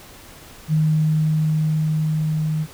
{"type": "tone with level ramp", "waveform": "sine", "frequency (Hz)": 155.56, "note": "D#3", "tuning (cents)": 0, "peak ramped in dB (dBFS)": [-14, -19], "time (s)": [0.68, 2.67], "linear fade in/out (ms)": 50, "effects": ["pink hiss -43 dBFS RMS until 2.73 s"]}